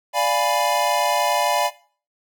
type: chord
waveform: square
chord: D diminished seventh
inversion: none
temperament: equal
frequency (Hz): 587.3 / 698.5 / 830.6 / 987.8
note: D5 / F5 / Ab5 / Cb6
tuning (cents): 0 / 0 / 0 / 0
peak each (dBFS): -24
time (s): 0.13-1.71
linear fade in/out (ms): 50
effects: noise-tail reverb RT60 0.4 s tail -17 dB re dry

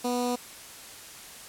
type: tone with notch filter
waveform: 15% pulse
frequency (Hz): 245.3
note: B3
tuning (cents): -12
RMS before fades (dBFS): -28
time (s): 0.04-0.36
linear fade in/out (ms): 10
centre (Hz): 2000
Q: 0.83
effects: white hiss -45 dBFS RMS until 1.48 s + low-pass 12000 Hz 12 dB/octave

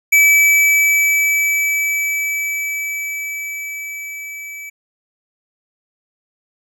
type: tone with level ramp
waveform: square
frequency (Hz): 2301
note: D7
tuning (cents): -36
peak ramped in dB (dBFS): -8 to -30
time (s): 0.12-4.7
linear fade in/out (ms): 10
effects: none

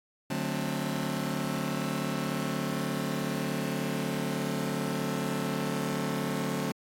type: chord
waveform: sawtooth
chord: D dominant seventh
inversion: none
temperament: just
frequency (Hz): 146.83 / 183.54 / 220.2 / 264.3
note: D3 / F#3 / A3 / C4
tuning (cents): 0 / -14 / +2 / +18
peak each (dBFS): -31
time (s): 0.3-6.72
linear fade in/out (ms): 5
effects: AAC 64 kbps

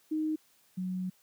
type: tone pair in turn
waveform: sine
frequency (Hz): 311.1 / 184.39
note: D#4 / F#3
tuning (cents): 0 / -6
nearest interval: major sixth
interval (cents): 906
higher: first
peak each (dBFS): -28 / -31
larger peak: first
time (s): 0.11-0.36 / 0.77-1.1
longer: second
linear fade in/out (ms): 10
effects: white hiss -66 dBFS RMS until 1.22 s + high-pass 100 Hz 12 dB/octave

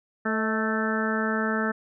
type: harmonic tone with a mistuned harmonic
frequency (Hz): 220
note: A3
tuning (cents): 0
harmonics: 1 / 2 / 3 / 4 / 5 / 6 / 7 / 8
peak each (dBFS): -27 / -31 / -34 / -37 / -40 / -31 / -32 / -32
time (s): 0.25-1.72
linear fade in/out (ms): 10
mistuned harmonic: 3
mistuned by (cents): -36
effects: none

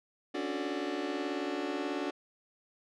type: chord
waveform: sawtooth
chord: D major seventh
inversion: third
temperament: just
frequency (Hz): 275.3 / 293.7 / 367.1 / 440.5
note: C#4 / D4 / F#4 / A4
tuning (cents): -12 / 0 / -14 / +2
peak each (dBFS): -36 / -32 / -33 / -37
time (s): 0.34-2.11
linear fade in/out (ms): 10
effects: low-pass 4000 Hz 12 dB/octave

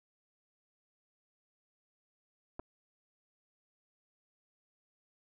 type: clicks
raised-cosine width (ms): 1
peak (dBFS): -29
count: 2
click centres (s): 2.594 / 2.597
effects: none

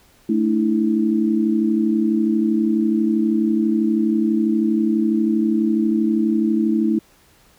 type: chord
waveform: sine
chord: A suspended fourth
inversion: none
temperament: equal with one note detuned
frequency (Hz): 220 / 293.7 / 326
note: A3 / D4 / E4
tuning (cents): 0 / 0 / -19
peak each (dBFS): -18 / -24 / -19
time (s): 0.29-6.99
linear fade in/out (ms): 5
effects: pink hiss -54 dBFS RMS until 7.58 s

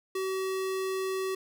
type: tone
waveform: square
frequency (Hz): 380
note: F#4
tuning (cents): +46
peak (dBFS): -30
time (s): 0.15-1.35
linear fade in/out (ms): 5
effects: 11-bit

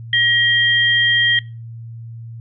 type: tone pair together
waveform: sine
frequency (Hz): 1900 / 3195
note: A#6 / G7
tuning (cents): +33 / +32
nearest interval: major sixth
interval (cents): 899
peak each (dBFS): -15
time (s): 0.13-1.39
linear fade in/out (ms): 2
effects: noise-tail reverb RT60 0.3 s tail -21 dB re dry + added 115 Hz sine -30 dBFS peak until 2.4 s

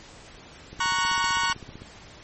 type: click train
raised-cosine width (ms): 3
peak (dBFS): -28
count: 18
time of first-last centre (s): 0.73-1.82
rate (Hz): 15.6
type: chord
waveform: sawtooth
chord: F# major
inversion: first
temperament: equal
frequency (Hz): 932.3 / 1108.7 / 1480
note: A#5 / C#6 / F#6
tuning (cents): 0 / 0 / 0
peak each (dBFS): -23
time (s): 0.8-1.53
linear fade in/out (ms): 5
effects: pink hiss -47 dBFS RMS until 2.23 s + MP3 32 kbps

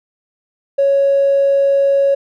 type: tone with tanh clipping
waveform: triangle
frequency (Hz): 554.4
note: C#5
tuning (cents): 0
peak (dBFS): -9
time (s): 0.78-2.15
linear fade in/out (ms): 10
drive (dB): 1
effects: none

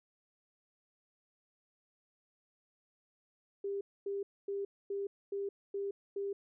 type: tone bursts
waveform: sine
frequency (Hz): 398.4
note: G4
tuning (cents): +28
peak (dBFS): -34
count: 7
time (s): 3.64-6.33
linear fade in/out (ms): 5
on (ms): 170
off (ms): 250
effects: none

